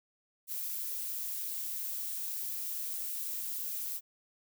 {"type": "noise with amplitude modulation", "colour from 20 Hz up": "violet", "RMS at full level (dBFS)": -36, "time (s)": [0.47, 4.01], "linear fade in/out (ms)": 50, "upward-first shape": "sine", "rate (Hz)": 173, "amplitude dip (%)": 30, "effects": []}